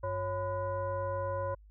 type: tone with frequency modulation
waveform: sine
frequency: 550 Hz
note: C#5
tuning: 14 cents flat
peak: -31 dBFS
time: 0.03-1.55 s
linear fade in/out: 10 ms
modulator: 454 Hz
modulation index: 1.1
effects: added 51 Hz sine -53 dBFS peak until 1.7 s